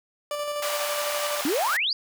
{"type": "tone with tremolo", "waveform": "30% pulse", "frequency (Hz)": 587.3, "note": "D5", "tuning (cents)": 0, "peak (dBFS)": -24, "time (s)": [0.31, 1.41], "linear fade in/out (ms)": 2, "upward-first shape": "square", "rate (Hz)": 12, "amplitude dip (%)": 30}
{"type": "high-pass noise", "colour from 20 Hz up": "pink", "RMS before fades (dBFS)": -31, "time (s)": [0.62, 1.77], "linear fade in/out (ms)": 5, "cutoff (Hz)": 710, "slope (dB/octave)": 24}
{"type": "exponential sweep", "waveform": "sine", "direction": "up", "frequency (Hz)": [261.6, 4998], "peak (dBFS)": -22, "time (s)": [1.45, 1.93], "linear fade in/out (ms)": 2}
{"effects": []}